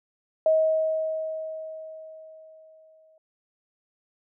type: tone with exponential decay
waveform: sine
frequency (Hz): 634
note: D#5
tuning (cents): +32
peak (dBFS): -16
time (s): 0.46-3.18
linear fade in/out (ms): 2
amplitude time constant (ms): 590
effects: none